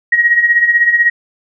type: tone with tremolo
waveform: sine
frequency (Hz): 1893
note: A#6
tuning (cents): +26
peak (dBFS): -5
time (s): 0.12-1.1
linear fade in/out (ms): 5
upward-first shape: sine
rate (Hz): 16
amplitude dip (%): 65
effects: none